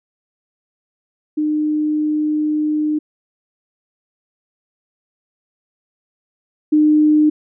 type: tone pair in turn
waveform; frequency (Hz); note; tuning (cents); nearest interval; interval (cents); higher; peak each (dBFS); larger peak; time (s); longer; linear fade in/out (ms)
sine; 303.8 / 303.8; D#4 / D#4; -41 / -41; unison; 0; neither; -15 / -9; second; 1.37-2.99 / 6.72-7.3; first; 10
effects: none